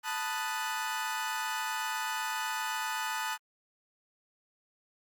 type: chord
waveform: 30% pulse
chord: B dominant seventh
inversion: third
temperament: equal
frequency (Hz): 880 / 987.8 / 1244.5 / 1480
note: A5 / B5 / D#6 / F#6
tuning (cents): 0 / 0 / 0 / 0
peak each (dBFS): -33 / -38 / -36 / -35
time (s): 0.03-3.38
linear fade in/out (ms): 50
effects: Opus 48 kbps